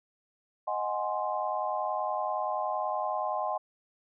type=chord; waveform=sine; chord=Ab dominant seventh; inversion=second; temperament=equal; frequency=622.3 / 740 / 830.6 / 1046.5 Hz; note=Eb5 / Gb5 / Ab5 / C6; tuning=0 / 0 / 0 / 0 cents; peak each=-34 dBFS; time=0.67-3.58 s; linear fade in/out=10 ms; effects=none